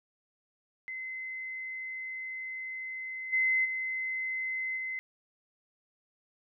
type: tone with level steps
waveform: sine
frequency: 2053 Hz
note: C7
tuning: 33 cents flat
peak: -36 / -24 / -31 / -33 dBFS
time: 0.88-4.99 s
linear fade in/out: 0 ms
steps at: 3.32 / 3.64 / 4.76 s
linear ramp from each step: 20 ms
effects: none